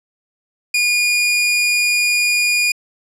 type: tone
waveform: sawtooth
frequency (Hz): 2437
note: D#7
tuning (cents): -37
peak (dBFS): -10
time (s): 0.74-2.72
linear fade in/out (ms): 5
effects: low-pass 11000 Hz 12 dB/octave